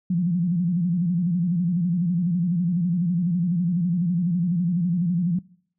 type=tone with vibrato; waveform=sine; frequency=174.7 Hz; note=F3; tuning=1 cent sharp; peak=-19 dBFS; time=0.1-5.39 s; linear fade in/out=5 ms; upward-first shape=square; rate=12 Hz; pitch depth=85 cents each way; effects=noise-tail reverb RT60 0.6 s tail -24 dB re dry